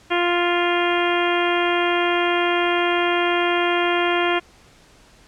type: harmonic tone with a mistuned harmonic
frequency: 349.2 Hz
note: F4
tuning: in tune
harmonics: 1 / 2 / 3 / 4 / 5 / 6 / 7 / 8 / 9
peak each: -21 / -24 / -26 / -27 / -28 / -29 / -29 / -30 / -31 dBFS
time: 0.1-4.4 s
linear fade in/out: 20 ms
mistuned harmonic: 9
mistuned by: +48 cents
effects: pink hiss -51 dBFS RMS until 5.27 s + low-pass 8000 Hz 12 dB/octave